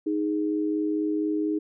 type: tone pair together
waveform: sine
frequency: 311 / 415.2 Hz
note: D#4 / G#4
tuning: -1 / 0 cents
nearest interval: perfect fourth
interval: 501 cents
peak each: -24 / -30 dBFS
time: 0.06-1.59 s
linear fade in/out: 10 ms
effects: none